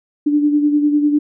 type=beating tone pair; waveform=sine; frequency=293.7 / 303.7 Hz; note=D4 / D#4; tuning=0 / -42 cents; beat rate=10 Hz; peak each=-12 / -21 dBFS; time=0.26-1.19 s; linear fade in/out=10 ms; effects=none